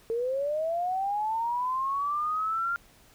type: linear sweep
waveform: sine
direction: up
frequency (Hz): 447.4 to 1401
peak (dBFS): -26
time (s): 0.1-2.76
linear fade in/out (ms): 0
effects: pink hiss -58 dBFS RMS until 3.14 s